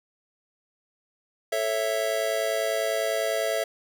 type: chord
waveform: square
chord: A major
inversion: none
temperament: just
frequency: 440 / 550 / 660 Hz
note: A4 / C#5 / E5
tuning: 0 / -14 / +2 cents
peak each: -32 / -31 / -27 dBFS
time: 1.52-3.64 s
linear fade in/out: 5 ms
effects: none